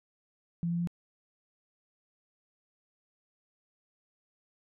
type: tone with pitch steps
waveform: sine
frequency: 170 / 171.28 / 172.57 Hz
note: F3 / F3 / F3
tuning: -46 / -33 / -20 cents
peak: -28 dBFS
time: 0.63-0.873 s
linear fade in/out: 0 ms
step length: 81 ms
effects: none